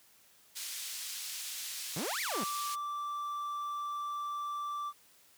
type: band-pass noise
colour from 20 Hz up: pink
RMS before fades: -41 dBFS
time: 0.55-2.76 s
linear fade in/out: 20 ms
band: 3600 to 14000 Hz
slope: 12 dB/octave
type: exponential two-way sweep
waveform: sawtooth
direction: up then down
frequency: 134.9 to 2430 to 167 Hz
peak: -31 dBFS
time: 1.96-2.44 s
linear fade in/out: 5 ms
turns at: 2.21 s
type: tone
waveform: triangle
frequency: 1170 Hz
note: D6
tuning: 7 cents flat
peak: -33 dBFS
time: 2.3-4.93 s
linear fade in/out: 50 ms
effects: white hiss -63 dBFS RMS until 5.37 s + high-pass 60 Hz 12 dB/octave